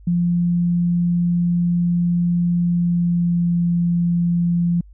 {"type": "tone with pitch glide", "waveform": "sine", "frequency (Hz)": [173.7, 172.4], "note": ["F3", "F3"], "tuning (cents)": [-9, -22], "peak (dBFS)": -15, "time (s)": [0.07, 4.81], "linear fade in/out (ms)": 5, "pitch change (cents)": -13, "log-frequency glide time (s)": [2.66, 3.59], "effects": ["added 50 Hz sine -41 dBFS peak until 4.93 s"]}